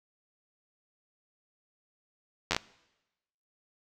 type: slowing click train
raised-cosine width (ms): 0.2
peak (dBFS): -9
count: 5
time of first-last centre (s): 2.51-2.565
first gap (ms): 10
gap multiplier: 1.22
effects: noise-tail reverb RT60 1.0 s tail -22 dB re dry